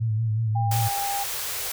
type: tone with vibrato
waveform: sine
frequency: 110.8 Hz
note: A2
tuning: 13 cents sharp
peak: -21 dBFS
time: 0-0.89 s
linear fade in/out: 20 ms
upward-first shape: sine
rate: 5.4 Hz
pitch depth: 54 cents each way
type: tone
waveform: sine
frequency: 800 Hz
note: G5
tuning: 35 cents sharp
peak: -26 dBFS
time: 0.55-1.24 s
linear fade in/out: 10 ms
type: band-stop noise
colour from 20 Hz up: white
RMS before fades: -30 dBFS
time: 0.71-1.72 s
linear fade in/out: 5 ms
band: 140 to 370 Hz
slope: 96 dB/octave
effects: none